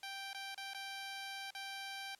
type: tone with dropouts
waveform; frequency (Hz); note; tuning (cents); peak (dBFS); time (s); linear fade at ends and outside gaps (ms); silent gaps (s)
10% pulse; 784; G5; 0; -35; 0.03-2.15; 2; 0.332-0.346 / 0.546-0.577 / 0.735-0.746 / 1.506-1.549
effects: white hiss -68 dBFS RMS until 2.19 s + low-pass 10000 Hz 12 dB/octave